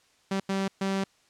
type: tone bursts at uneven times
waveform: sawtooth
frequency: 194 Hz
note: G3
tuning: 18 cents flat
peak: -22 dBFS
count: 3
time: 0.31-0.4 / 0.49-0.68 / 0.81-1.04 s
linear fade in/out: 5 ms
effects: white hiss -64 dBFS RMS until 1.29 s + low-pass 7000 Hz 12 dB/octave